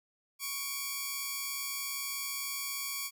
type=tone pair together; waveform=5% pulse; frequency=1105.8 / 2349 Hz; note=C#6 / D7; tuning=-5 / 0 cents; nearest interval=octave + minor second; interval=1305 cents; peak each=-27 dBFS; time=0.39-3.11 s; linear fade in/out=50 ms; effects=none